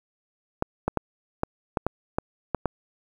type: clicks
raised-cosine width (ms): 1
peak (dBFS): -9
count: 9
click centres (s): 0.624 / 0.88 / 0.973 / 1.434 / 1.772 / 1.866 / 2.185 / 2.547 / 2.657
effects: 8-bit